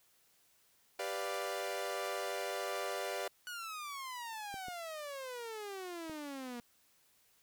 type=chord; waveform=sawtooth; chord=G dominant seventh; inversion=none; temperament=equal; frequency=392 / 493.9 / 587.3 / 698.5 Hz; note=G4 / B4 / D5 / F5; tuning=0 / 0 / 0 / 0 cents; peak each=-39 / -39 / -37 / -39 dBFS; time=0.99-3.28 s; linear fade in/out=5 ms
type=exponential sweep; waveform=sawtooth; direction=down; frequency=1480 to 235.9 Hz; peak=-38 dBFS; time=3.47-6.6 s; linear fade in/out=0 ms
type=clicks; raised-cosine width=2 ms; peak=-36 dBFS; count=3; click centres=4.542 / 4.684 / 6.097 s
effects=white hiss -70 dBFS RMS until 7.42 s